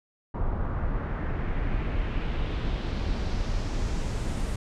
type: noise with low-pass filter sweep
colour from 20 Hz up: brown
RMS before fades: -28 dBFS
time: 0.34-4.56 s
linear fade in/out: 5 ms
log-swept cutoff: 1100 to 9400 Hz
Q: 1.7
effects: none